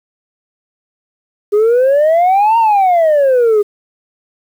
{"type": "exponential two-way sweep", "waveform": "sine", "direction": "up then down", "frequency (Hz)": [404.9, 932.3, 404.9], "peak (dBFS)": -5, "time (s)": [1.52, 3.63], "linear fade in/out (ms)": 20, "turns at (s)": 2.58, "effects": ["tanh soft clip ceiling -6 dBFS", "7-bit"]}